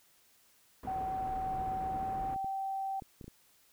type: low-pass noise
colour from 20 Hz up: pink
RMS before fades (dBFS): -44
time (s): 0.83-2.35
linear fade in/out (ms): 5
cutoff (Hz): 1100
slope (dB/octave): 12
type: tone with pitch glide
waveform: sine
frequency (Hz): 760 to 776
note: F#5 to G5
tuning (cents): +46 to -18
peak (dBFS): -33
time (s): 0.87-3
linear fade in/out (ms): 5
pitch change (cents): +36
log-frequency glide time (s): 1.81-2.43
type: clicks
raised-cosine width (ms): 3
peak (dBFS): -34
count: 12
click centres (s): 1.839 / 1.961 / 2.029 / 2.171 / 2.256 / 2.328 / 2.361 / 2.445 / 3.022 / 3.212 / 3.243 / 3.28
effects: white hiss -66 dBFS RMS until 3.72 s